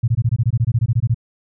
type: tone bursts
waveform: sine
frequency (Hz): 116.5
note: A#2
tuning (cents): -1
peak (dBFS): -12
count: 16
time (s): 0.03-1.145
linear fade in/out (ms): 10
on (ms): 50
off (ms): 21
effects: none